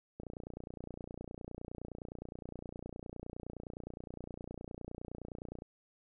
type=click train; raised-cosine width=2 ms; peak=-30 dBFS; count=162; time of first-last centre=0.2-5.621 s; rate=29.7 Hz; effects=none